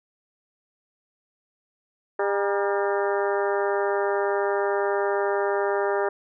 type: harmonic tone with a mistuned harmonic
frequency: 200.8 Hz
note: G3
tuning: 42 cents sharp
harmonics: 2 / 3 / 4 / 5 / 6 / 7 / 8 / 9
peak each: -24 / -28 / -30 / -32 / -34 / -35 / -36 / -37 dBFS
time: 2.19-6.09 s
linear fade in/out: 5 ms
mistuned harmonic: 5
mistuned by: -87 cents
effects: none